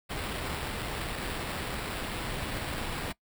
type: noise with sample-and-hold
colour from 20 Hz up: pink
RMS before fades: -35 dBFS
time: 0.09-3.13 s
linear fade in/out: 20 ms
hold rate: 6300 Hz
effects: noise-tail reverb RT60 0.1 s tail -21 dB re dry